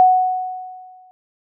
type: tone with exponential decay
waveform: sine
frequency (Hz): 740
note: F#5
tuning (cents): 0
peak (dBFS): -6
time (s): 0-1.11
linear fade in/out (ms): 0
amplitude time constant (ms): 240
effects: none